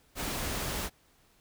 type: noise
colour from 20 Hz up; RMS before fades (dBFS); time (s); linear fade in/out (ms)
pink; -34; 0.15-0.9; 50
effects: pink hiss -65 dBFS RMS until 1.4 s